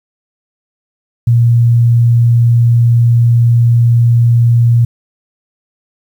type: tone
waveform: sine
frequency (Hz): 118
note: A#2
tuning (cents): +22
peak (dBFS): -5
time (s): 1.27-4.85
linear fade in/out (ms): 5
effects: 7-bit